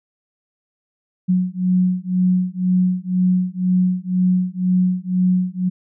sine beating tone pair, 181.8 / 183.8 Hz, F#3 / F#3, -30 / -11 cents, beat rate 2 Hz, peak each -18 dBFS, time 1.28-5.7 s, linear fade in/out 20 ms, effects none

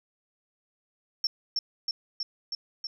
sine tone with echo, 5420 Hz, E8, 47 cents sharp, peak -22 dBFS, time 1.24-1.27 s, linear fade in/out 2 ms, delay 320 ms, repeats 5, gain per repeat -2 dB, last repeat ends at 2.87 s, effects tanh soft clip ceiling -19 dBFS

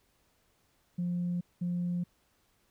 sine tone pair in turn, 175.9 / 175.9 Hz, F3 / F3, +13 / +13 cents, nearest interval unison, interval 0 cents, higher neither, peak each -28 dBFS, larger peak neither, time 0.98-1.41 / 1.61-2.04 s, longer neither, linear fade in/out 10 ms, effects tanh soft clip ceiling -26 dBFS + pink hiss -71 dBFS RMS until 2.7 s

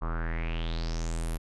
square tone with low-pass filter sweep, 41.2 Hz, E1, in tune, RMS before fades -31 dBFS, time 0.01-1.38 s, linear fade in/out 20 ms, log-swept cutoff 1100 to 12000 Hz, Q 5.6, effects none

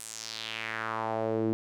sawtooth tone with band-pass filter sweep, 111.5 Hz, A2, 23 cents sharp, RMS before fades -33 dBFS, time 0-1.53 s, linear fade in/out 0 ms, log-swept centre 9500 to 300 Hz, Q 2.7, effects none

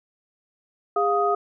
sine tone cluster, 407.1 / 704 / 1250 Hz, G#4 / F5 / D#6, -35 / +14 / +8 cents, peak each -23 dBFS, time 0.96-1.35 s, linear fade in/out 5 ms, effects none

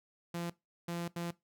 sawtooth tone bursts at uneven times, 171.4 Hz, F3, 32 cents flat, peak -32 dBFS, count 3, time 0.34-0.5 / 0.88-1.08 / 1.16-1.31 s, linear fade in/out 5 ms, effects noise-tail reverb RT60 0.2 s tail -20 dB re dry

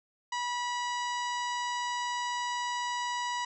harmonic tone, 974 Hz, B5, 24 cents flat, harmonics 1 / 2 / 3 / 4 / 5 / 6 / 7 / 8, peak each -32 / -38 / -42 / -44 / -46 / -48 / -49 / -50 dBFS, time 0.32-3.45 s, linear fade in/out 5 ms, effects none

